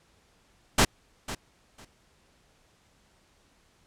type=noise with echo; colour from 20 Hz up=pink; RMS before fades=-19 dBFS; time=0.78-0.85 s; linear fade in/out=5 ms; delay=500 ms; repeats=2; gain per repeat=-15 dB; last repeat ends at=1.85 s; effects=pink hiss -64 dBFS RMS until 3.86 s + low-pass 9000 Hz 12 dB/octave